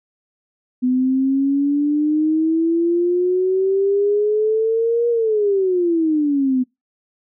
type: exponential two-way sweep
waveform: sine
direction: up then down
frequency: 250.3 to 475.7 to 250.3 Hz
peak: -14 dBFS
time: 0.82-6.64 s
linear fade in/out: 20 ms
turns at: 5.09 s
effects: noise-tail reverb RT60 0.2 s tail -24 dB re dry